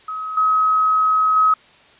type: tone with level steps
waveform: sine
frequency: 1274 Hz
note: D#6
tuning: 41 cents sharp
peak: -24 / -13 / -11 dBFS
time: 0.08-1.54 s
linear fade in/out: 5 ms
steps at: 0.37 / 1.36 s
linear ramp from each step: 5 ms
effects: white hiss -49 dBFS RMS until 1.99 s + resampled to 8000 Hz